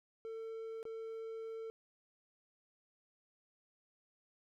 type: tone with dropouts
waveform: triangle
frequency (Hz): 448.6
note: A4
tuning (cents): +34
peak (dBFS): -40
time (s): 0.25-1.7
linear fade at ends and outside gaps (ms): 0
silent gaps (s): 0.829-0.853
effects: none